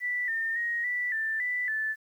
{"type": "tone with pitch steps", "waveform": "sine", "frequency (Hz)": [1970, 1812, 1879, 1967, 1774, 1981, 1750], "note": ["B6", "A#6", "A#6", "B6", "A6", "B6", "A6"], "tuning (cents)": [-5, -50, 13, -7, 14, 5, -10], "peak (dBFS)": -27, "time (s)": [0, 1.96], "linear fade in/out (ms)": 50, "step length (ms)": 280, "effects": ["10-bit"]}